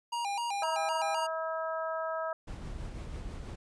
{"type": "tone with vibrato", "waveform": "square", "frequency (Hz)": 872, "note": "A5", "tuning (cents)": -16, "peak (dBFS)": -32, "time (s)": [0.12, 1.27], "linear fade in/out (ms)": 10, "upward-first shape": "square", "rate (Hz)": 3.9, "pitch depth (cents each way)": 140}
{"type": "harmonic tone", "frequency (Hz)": 322.4, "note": "E4", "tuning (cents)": -38, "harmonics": [2, 3, 4, 5], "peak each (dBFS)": [-34, -40, -37, -43], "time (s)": [0.62, 2.33], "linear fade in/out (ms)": 2}
{"type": "noise with tremolo", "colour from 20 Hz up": "brown", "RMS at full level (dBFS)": -39, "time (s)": [2.47, 3.56], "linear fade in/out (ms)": 10, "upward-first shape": "sine", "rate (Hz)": 6.1, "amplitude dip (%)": 30}
{"effects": ["resampled to 22050 Hz"]}